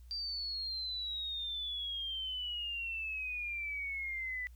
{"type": "exponential sweep", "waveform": "sine", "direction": "down", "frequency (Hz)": [4713, 1975.5], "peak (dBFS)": -36, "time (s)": [0.11, 4.47], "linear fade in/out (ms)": 0, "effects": ["added 60 Hz sine -51 dBFS peak until 4.55 s", "white hiss -72 dBFS RMS until 4.55 s"]}